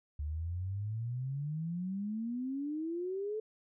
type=exponential sweep; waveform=sine; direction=up; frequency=72 to 440 Hz; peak=-34 dBFS; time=0.19-3.4 s; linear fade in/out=5 ms; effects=none